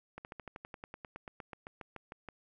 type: slowing click train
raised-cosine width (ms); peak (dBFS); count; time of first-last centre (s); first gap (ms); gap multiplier
0.5; -29; 20; 0.18-2.287; 69; 1.05
effects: none